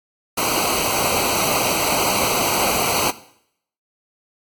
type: noise with comb filter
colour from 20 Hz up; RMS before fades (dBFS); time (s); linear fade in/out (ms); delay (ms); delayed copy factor
pink; -20; 0.37-3.11; 10; 0.57; -1
effects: noise-tail reverb RT60 0.7 s tail -17 dB re dry + AAC 64 kbps